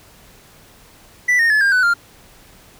triangle tone with pitch steps, 1975.5 / 1843.2 / 1719.8 / 1604.6 / 1497.1 / 1396.9 Hz, B6 / A#6 / A6 / G6 / F#6 / F6, 0 / -20 / -40 / +40 / +20 / 0 cents, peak -10 dBFS, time 1.28-1.94 s, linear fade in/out 10 ms, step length 110 ms, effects pink hiss -47 dBFS RMS until 2.79 s

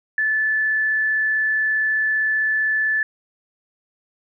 sine tone with frequency modulation, 1742 Hz, A6, 18 cents flat, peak -17 dBFS, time 0.18-3.03 s, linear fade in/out 2 ms, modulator 35.3 Hz, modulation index 0.33, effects none

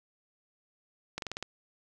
slowing click train, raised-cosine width 0.2 ms, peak -18 dBFS, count 6, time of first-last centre 1.18-1.426 s, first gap 42 ms, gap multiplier 1.08, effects none

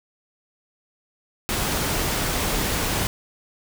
pink noise, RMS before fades -24 dBFS, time 1.49-3.07 s, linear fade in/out 0 ms, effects none

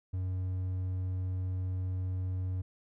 triangle tone, 92.5 Hz, F#2, in tune, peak -29 dBFS, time 0.13-2.62 s, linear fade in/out 10 ms, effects none

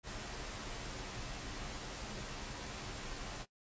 pink noise with comb filter, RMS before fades -44 dBFS, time 0.03-3.46 s, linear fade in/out 50 ms, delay 12 ms, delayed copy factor -0.6, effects noise-tail reverb RT60 0.1 s tail -18 dB re dry + resampled to 16000 Hz

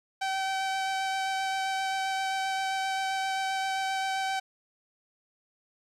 sawtooth tone with vibrato, 769 Hz, G5, 33 cents flat, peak -24 dBFS, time 0.21-4.4 s, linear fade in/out 10 ms, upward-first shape sine, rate 7.6 Hz, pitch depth 9 cents each way, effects low-pass 7000 Hz 12 dB/octave + 10-bit

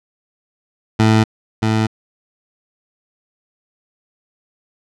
20% pulse tone with echo, 110 Hz, A2, in tune, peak -5 dBFS, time 0.99-1.24 s, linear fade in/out 10 ms, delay 630 ms, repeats 1, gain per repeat -4 dB, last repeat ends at 1.87 s, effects low-pass 6000 Hz 12 dB/octave

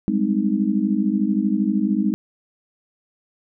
sine chord, Ab major seventh, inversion third, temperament just, 194.67 / 207.7 / 259.6 / 311.5 Hz, G3 / Ab3 / C4 / Eb4, -12 / 0 / -13 / +2 cents, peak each -24 / -20 / -25 / -24 dBFS, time 0.08-2.14 s, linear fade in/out 0 ms, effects none

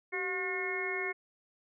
harmonic tone with a mistuned harmonic, 360.5 Hz, F#4, 45 cents flat, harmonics 1 / 2 / 3 / 4 / 5 / 6, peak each -37 / -44 / -44 / -45 / -39 / -35 dBFS, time 0.12-1.13 s, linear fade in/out 20 ms, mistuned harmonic 1, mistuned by +99 cents, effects none

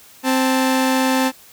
sawtooth tone pair together, 261.6 / 879.9 Hz, C4 / A5, 0 / 0 cents, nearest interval octave + major sixth, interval 2100 cents, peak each -12 / -18 dBFS, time 0.23-1.32 s, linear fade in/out 50 ms, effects white hiss -46 dBFS RMS until 1.52 s

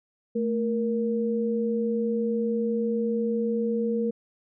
sine tone pair together, 221.5 / 469.3 Hz, A3 / A#4, +12 / +12 cents, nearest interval octave + minor second, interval 1300 cents, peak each -26 dBFS, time 0.35-4.11 s, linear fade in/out 10 ms, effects none

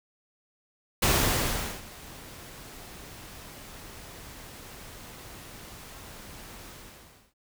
pink noise with ADSR envelope, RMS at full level -22 dBFS, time 1.02-7.34 s, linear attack 8 ms, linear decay 780 ms, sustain -23 dB, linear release 660 ms, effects noise-tail reverb RT60 0.1 s tail -25 dB re dry

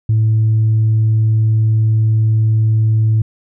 sine tone, 110 Hz, A2, in tune, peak -8 dBFS, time 0.09-3.22 s, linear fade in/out 5 ms, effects tanh soft clip ceiling -7 dBFS

